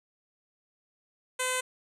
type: tone with low-pass filter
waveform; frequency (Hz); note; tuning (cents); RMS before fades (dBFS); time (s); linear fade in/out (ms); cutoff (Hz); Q
10% pulse; 510; C5; -44; -30; 1.39-1.61; 10; 9700; 5
effects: none